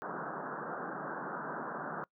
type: band-pass noise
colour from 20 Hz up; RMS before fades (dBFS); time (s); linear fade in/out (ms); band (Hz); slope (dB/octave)
white; -40; 0.02-2.04; 0; 140 to 1600; 96
effects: noise-tail reverb RT60 0.1 s tail -23 dB re dry